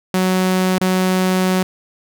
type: tone with dropouts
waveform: sawtooth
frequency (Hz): 185.6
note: F#3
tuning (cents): +6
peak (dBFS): -10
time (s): 0.14-1.63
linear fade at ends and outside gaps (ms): 2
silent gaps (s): 0.783-0.812
effects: none